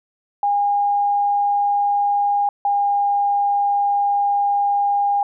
sine tone pair in turn, 813 / 809.5 Hz, G#5 / G#5, -37 / -45 cents, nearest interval unison, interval 8 cents, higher first, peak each -15 dBFS, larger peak neither, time 0.43-2.49 / 2.65-5.23 s, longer second, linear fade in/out 2 ms, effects none

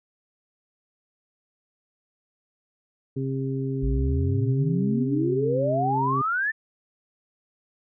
harmonic tone, 134.1 Hz, C3, 43 cents sharp, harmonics 1 / 2 / 3, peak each -27 / -30 / -32 dBFS, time 3.16-6.22 s, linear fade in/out 10 ms
sine exponential sweep, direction up, 50.4 to 1818 Hz, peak -22 dBFS, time 3.82-6.52 s, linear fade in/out 20 ms
effects none

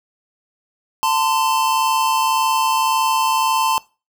square tone pair together, 890 / 1031.8 Hz, A5 / C6, +20 / -24 cents, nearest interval minor third, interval 256 cents, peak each -19 dBFS, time 1.03-3.78 s, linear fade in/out 0 ms, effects noise-tail reverb RT60 0.3 s tail -21 dB re dry

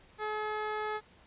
15% pulse tone, 426.9 Hz, G#4, 48 cents sharp, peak -26 dBFS, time 0.18-1.01 s, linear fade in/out 50 ms, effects pink hiss -60 dBFS RMS until 1.26 s + resampled to 8000 Hz

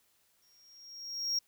triangle tone with exponential growth, 5588 Hz, F8, in tune, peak -26 dBFS, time 0.42-1.39 s, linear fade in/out 5 ms, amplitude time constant 210 ms, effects white hiss -71 dBFS RMS until 1.47 s

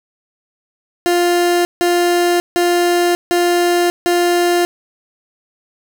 30% pulse tone bursts, 350 Hz, F4, 4 cents sharp, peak -9 dBFS, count 5, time 1.06-4.65 s, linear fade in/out 0 ms, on 590 ms, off 160 ms, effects none

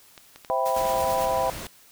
clicks, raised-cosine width 0.2 ms, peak -25 dBFS, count 4, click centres 0.178 / 0.36 / 0.448 / 0.854 s
sine chord, C major seventh, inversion none, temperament equal, 523.3 / 659.3 / 784 / 987.8 Hz, C5 / E5 / G5 / B5, 0 / 0 / 0 / 0 cents, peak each -27 dBFS, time 0.5-1.5 s, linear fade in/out 0 ms
white noise with tremolo, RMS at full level -36 dBFS, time 0.65-1.26 s, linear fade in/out 10 ms, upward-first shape triangle, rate 9.1 Hz, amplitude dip 60%
pink noise, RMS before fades -36 dBFS, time 0.76-1.67 s, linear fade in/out 2 ms
effects white hiss -54 dBFS RMS until 1.91 s

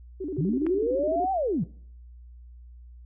sine tone with vibrato, 333.5 Hz, E4, 20 cents sharp, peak -29 dBFS, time 0.2-1.26 s, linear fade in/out 10 ms, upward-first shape square, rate 12 Hz, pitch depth 220 cents each way
sine linear two-way sweep, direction up then down, 130.81 to 784 to 130.81 Hz, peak -23 dBFS, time 0.38-1.64 s, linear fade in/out 5 ms, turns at 1.32 s
click, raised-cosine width 0.5 ms, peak -23 dBFS, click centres 0.666 s
effects noise-tail reverb RT60 0.6 s tail -23 dB re dry + added 60 Hz sine -44 dBFS peak until 3.05 s

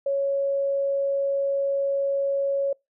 sine tone, 554.4 Hz, C#5, in tune, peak -21 dBFS, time 0.06-2.73 s, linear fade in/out 5 ms, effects noise-tail reverb RT60 0.2 s tail -25 dB re dry

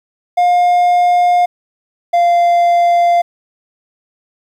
triangle tone pair in turn, 710 / 693.8 Hz, F5 / F5, +28 / -12 cents, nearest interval unison, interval 40 cents, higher first, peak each -6 dBFS, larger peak neither, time 0.37-1.46 / 2.13-3.22 s, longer neither, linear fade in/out 10 ms, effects 8-bit

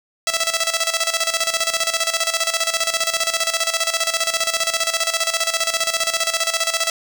5% pulse tone with tremolo, 659.3 Hz, E5, in tune, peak -5 dBFS, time 0.27-6.9 s, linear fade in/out 2 ms, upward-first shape square, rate 15 Hz, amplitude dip 70%, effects none

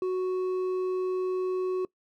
sine tone with hard clipping, 370 Hz, F#4, in tune, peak -27 dBFS, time 0.02-1.85 s, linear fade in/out 2 ms, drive 4 dB, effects noise-tail reverb RT60 0.1 s tail -22 dB re dry

